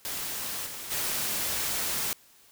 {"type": "noise with level steps", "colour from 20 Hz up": "white", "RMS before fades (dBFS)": [-34, -39, -30], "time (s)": [0.05, 2.13], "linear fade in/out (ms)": 0, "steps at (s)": [0.65, 0.9], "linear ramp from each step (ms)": 20, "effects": ["white hiss -58 dBFS RMS until 2.51 s"]}